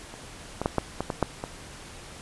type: clicks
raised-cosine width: 1 ms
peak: -26 / -14 / -9 / -8 / -13 / -13 / -7 / -17 dBFS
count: 8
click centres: 0.14 / 0.616 / 0.659 / 0.783 / 1.006 / 1.102 / 1.227 / 1.439 s
effects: pink hiss -44 dBFS RMS until 2.21 s + resampled to 24000 Hz